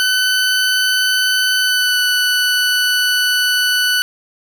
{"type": "tone with pitch glide", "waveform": "20% pulse", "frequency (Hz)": [1508, 1489], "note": ["F#6", "F#6"], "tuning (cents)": [32, 11], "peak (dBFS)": -8, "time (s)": [0, 4.02], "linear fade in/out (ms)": 0, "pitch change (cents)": -21, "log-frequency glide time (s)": [1.58, 1.99], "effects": []}